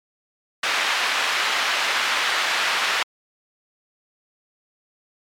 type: band-pass noise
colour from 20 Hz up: pink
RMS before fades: -22 dBFS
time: 0.63-3.03 s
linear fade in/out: 5 ms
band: 1200 to 3600 Hz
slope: 12 dB/octave
effects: MP3 96 kbps